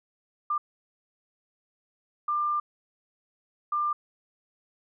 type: tone bursts at uneven times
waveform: sine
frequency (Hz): 1194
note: D6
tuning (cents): +28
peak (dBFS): -24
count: 3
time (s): 0.5-0.58 / 2.28-2.6 / 3.72-3.93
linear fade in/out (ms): 5
effects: none